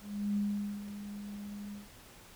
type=tone with ADSR envelope; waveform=sine; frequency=204.5 Hz; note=G#3; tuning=26 cents flat; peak=-28 dBFS; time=0-1.89 s; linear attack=360 ms; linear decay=450 ms; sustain=-12 dB; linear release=160 ms; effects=pink hiss -55 dBFS RMS until 2.35 s